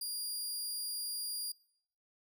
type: tone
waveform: 20% pulse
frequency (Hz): 4817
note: D8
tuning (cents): +43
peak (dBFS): -31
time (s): 0.01-1.52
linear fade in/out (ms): 5
effects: noise-tail reverb RT60 0.7 s tail -24 dB re dry